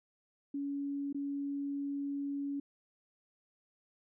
sine tone with dropouts, 281.7 Hz, C#4, 28 cents sharp, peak -34 dBFS, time 0.54-2.6 s, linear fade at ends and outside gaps 5 ms, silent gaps 1.128-1.145 s, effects none

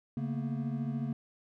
triangle tone cluster, 139.6 / 225.6 / 239.5 Hz, C#3 / A3 / A#3, +13 / +44 / +47 cents, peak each -33 / -34 / -36 dBFS, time 0.17-1.13 s, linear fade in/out 2 ms, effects none

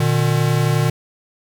square tone pair together, 120 / 151.32 Hz, B2 / D#3, -49 / -48 cents, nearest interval major third, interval 401 cents, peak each -18 dBFS, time 0-0.9 s, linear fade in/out 5 ms, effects none

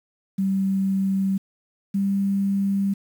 sine tone pair in turn, 193.3 / 197.36 Hz, G3 / G3, -24 / +12 cents, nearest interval unison, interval 36 cents, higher second, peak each -19 dBFS, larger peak neither, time 0.38-1.38 / 1.94-2.94 s, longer neither, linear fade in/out 10 ms, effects 8-bit

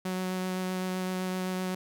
sawtooth tone with vibrato, 185 Hz, F#3, in tune, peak -26 dBFS, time 0.05-1.75 s, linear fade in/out 5 ms, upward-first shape sine, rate 7.8 Hz, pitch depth 9 cents each way, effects none

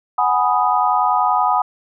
sine chord, G# minor seventh, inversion third, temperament equal, 740 / 830.6 / 987.8 / 1244.5 Hz, F#5 / G#5 / B5 / D#6, 0 / 0 / 0 / 0 cents, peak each -19 dBFS, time 0.18-1.62 s, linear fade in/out 5 ms, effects none

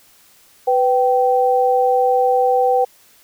sine tone pair together, 497.7 / 776 Hz, B4 / G5, +13 / -18 cents, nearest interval minor sixth, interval 769 cents, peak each -15 dBFS, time 0.67-2.85 s, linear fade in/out 10 ms, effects white hiss -51 dBFS RMS until 3.23 s

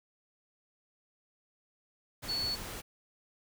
sine tone in noise, 4425 Hz, C#8, 4 cents flat, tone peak -31 dBFS, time 2.28-2.56 s, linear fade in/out 20 ms, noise pink, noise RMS -42 dBFS, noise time 2.22-2.82 s, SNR +8 dB, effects none

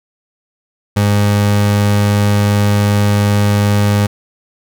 30% pulse tone, 102.7 Hz, G#2, 19 cents flat, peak -7 dBFS, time 0.96-4.07 s, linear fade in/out 10 ms, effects none

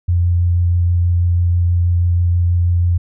sine tone with vibrato, 87.31 Hz, F2, in tune, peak -11 dBFS, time 0.08-2.98 s, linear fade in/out 10 ms, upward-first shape sine, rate 6.2 Hz, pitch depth 11 cents each way, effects none

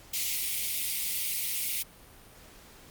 white high-pass noise, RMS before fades -31 dBFS, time 0.13-1.83 s, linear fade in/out 10 ms, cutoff 2000 Hz, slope 96 dB/octave, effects pink hiss -53 dBFS RMS until 2.9 s + Opus 48 kbps

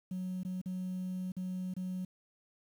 sine tone with dropouts, 184.1 Hz, F#3, 8 cents flat, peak -33 dBFS, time 0.11-2.05 s, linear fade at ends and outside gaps 5 ms, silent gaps 0.433-0.449 / 0.615-0.658 / 1.32-1.366 / 1.739-1.765 s, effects tanh soft clip ceiling -33 dBFS + 10-bit

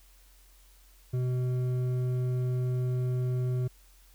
triangle tone with hard clipping, 125.9 Hz, B2, 34 cents sharp, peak -28 dBFS, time 1.13-3.68 s, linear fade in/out 10 ms, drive 11 dB, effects added 45 Hz sine -56 dBFS peak until 4.14 s + white hiss -62 dBFS RMS until 4.14 s

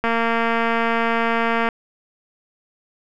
click train, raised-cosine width 0.5 ms, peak -6 dBFS, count 380, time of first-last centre 0.04-1.688 s, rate 230 Hz, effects none

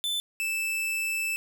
45% pulse tone pair in turn, 3520 / 2637 Hz, A7 / E7, 0 / 0 cents, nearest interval perfect fourth, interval 500 cents, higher first, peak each -27 dBFS, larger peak neither, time 0.04-0.2 / 0.4-1.36 s, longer second, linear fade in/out 0 ms, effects none

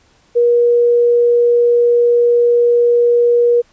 sine tone, 477.8 Hz, A#4, 43 cents sharp, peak -8 dBFS, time 0.35-3.62 s, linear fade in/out 20 ms, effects pink hiss -53 dBFS RMS until 3.72 s + resampled to 16000 Hz

